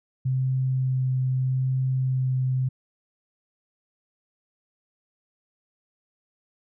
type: tone with vibrato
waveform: sine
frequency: 130 Hz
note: C3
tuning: 11 cents flat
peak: -21 dBFS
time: 0.25-2.69 s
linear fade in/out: 10 ms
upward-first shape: sine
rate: 0.8 Hz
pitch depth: 9 cents each way
effects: none